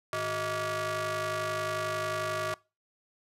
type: ring-modulated tone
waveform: sawtooth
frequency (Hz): 261.6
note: C4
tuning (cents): 0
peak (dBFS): -23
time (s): 0.13-2.54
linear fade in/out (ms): 0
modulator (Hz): 890
effects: noise-tail reverb RT60 0.3 s tail -24 dB re dry + low-pass 12000 Hz 12 dB/octave